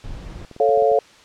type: noise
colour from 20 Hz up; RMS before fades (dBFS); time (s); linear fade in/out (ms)
brown; -33; 0.04-0.45; 0
type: clicks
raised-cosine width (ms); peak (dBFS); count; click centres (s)
2; -26; 7; 0.416 / 0.513 / 0.564 / 0.692 / 0.775 / 0.823 / 0.917
type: chord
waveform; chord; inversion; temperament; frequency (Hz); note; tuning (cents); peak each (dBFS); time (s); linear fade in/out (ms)
sine; A augmented; none; equal; 440 / 554.4 / 698.5; A4 / C#5 / E#5; 0 / 0 / 0; -17 / -18 / -18; 0.6-0.99; 2
effects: white hiss -48 dBFS RMS until 1.24 s + low-pass 5000 Hz 12 dB/octave